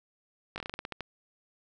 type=slowing click train; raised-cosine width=0.3 ms; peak=-20 dBFS; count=11; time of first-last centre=0.56-1.007 s; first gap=19 ms; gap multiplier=1.18; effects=none